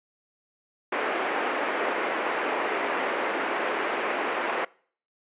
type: band-pass noise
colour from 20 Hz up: pink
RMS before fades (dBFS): -28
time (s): 0.92-4.65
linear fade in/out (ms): 5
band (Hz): 340 to 2400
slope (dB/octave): 24
effects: noise-tail reverb RT60 0.5 s tail -24 dB re dry + resampled to 8000 Hz